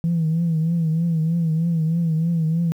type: tone with vibrato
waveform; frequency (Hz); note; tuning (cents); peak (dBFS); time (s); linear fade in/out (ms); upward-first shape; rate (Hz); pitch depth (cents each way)
sine; 164; E3; -9; -16; 0.04-2.72; 0; triangle; 3.2; 86
effects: tanh soft clip ceiling -14 dBFS + 9-bit